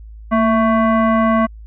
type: tone with frequency modulation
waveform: sine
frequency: 227.1 Hz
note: A#3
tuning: 45 cents flat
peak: -11 dBFS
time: 0.31-1.47 s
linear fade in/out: 20 ms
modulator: 887 Hz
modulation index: 1.1
effects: added 54 Hz sine -33 dBFS peak until 1.66 s